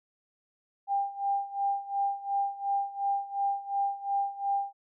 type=tone with tremolo; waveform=sine; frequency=797 Hz; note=G5; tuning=28 cents sharp; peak=-24 dBFS; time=0.87-4.73 s; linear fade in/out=50 ms; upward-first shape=sine; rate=2.8 Hz; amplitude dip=85%; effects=none